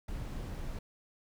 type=noise; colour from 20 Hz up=brown; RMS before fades=-39 dBFS; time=0.08-0.79 s; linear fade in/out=5 ms; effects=none